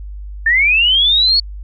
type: linear sweep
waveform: sine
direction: up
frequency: 1760 to 4435 Hz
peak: -9 dBFS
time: 0.46-1.4 s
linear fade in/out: 5 ms
effects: added 50 Hz sine -26 dBFS peak until 1.63 s